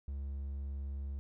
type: tone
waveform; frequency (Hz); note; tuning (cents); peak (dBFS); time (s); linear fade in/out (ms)
triangle; 69.3; C#2; 0; -35; 0.08-1.19; 0
effects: none